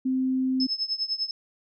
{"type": "tone", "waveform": "sine", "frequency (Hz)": 260, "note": "C4", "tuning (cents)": -11, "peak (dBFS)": -22, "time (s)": [0.05, 0.67], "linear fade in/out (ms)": 10}
{"type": "tone with tremolo", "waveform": "sine", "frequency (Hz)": 5210, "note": "E8", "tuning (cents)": -21, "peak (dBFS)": -22, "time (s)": [0.6, 1.31], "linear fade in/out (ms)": 2, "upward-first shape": "triangle", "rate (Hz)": 10, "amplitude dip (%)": 95}
{"effects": []}